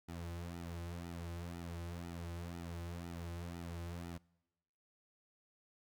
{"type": "tone with flanger", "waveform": "sawtooth", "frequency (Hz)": 85.6, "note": "F2", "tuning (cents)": -34, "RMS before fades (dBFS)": -45, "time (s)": [0.08, 4.18], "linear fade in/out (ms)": 10, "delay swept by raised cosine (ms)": [1.8, 4.4], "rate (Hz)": 2, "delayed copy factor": -0.95, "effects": ["noise-tail reverb RT60 1.0 s tail -24 dB re dry"]}